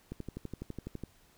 click train, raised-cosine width 3 ms, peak -26 dBFS, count 12, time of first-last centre 0.12-1.037 s, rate 12 Hz, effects pink hiss -64 dBFS RMS until 1.37 s

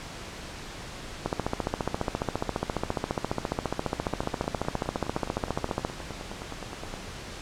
two click trains, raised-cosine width 1 ms, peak -22 / -12 dBFS, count 28 / 68, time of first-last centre 4.13-6.94 / 1.26-5.849 s, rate 9.61 / 14.6 Hz, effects pink hiss -40 dBFS RMS until 7.41 s + low-pass 7000 Hz 12 dB/octave

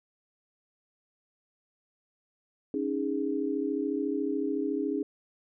sine chord, C# suspended second, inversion none, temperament equal with one note detuned, 277.2 / 311.1 / 412 Hz, C#4 / D#4 / G#4, 0 / 0 / -14 cents, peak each -31 / -32 / -32 dBFS, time 2.74-5.03 s, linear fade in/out 2 ms, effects none

